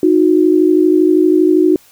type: tone pair together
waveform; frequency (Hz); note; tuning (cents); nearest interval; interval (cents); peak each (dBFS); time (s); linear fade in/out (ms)
sine; 311.1 / 363.7; D#4 / F#4; 0 / -30; minor third; 270; -10; 0.03-1.76; 2
effects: white hiss -47 dBFS RMS until 1.91 s

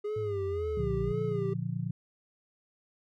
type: tone with vibrato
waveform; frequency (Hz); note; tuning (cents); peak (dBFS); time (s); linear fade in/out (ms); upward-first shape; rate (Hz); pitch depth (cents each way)
triangle; 410.6; G#4; -20; -29; 0.04-1.54; 10; sine; 1.9; 83
type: linear sweep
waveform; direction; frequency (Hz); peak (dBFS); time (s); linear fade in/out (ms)
sine; down; 110 to 52.4; -35; 0.16-1.12; 5
type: chord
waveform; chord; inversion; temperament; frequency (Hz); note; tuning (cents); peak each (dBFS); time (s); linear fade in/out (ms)
sine; Bb major; none; just; 116.54 / 145.68 / 174.81; Bb2 / D3 / F3; 0 / -14 / +2; -35; 0.77-1.91; 5
effects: none

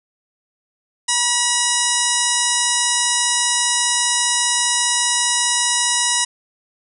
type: harmonic tone with a mistuned harmonic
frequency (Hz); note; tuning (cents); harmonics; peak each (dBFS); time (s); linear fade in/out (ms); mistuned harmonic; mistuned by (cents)
965; B5; -40; 1 / 2 / 3 / 4 / 5 / 6 / 7 / 8 / 9 / 10; -25 / -25 / -25 / -25 / -25 / -25 / -25 / -25 / -25 / -25; 1.08-6.25; 10; 5; +100
effects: none

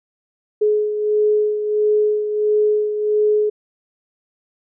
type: beating tone pair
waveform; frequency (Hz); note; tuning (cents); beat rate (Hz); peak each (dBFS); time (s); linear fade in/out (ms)
sine; 422.4 / 423.9; G#4 / G#4; +29 / +35; 1.5; -15 / -23; 0.61-3.5; 10
effects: none

